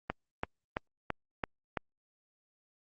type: click train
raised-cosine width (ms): 0.5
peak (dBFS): -16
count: 6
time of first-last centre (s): 0.1-1.772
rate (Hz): 2.99
effects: Opus 32 kbps